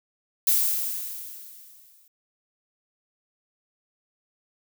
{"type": "noise with exponential decay", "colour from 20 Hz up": "violet", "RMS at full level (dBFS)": -19, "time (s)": [0.47, 2.08], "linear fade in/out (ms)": 2, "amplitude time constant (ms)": 350, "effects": []}